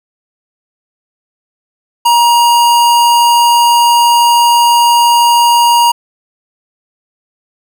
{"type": "tone", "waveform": "square", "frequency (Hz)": 947, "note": "A#5", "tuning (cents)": 27, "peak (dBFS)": -6, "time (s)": [2.05, 5.92], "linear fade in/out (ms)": 10, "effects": []}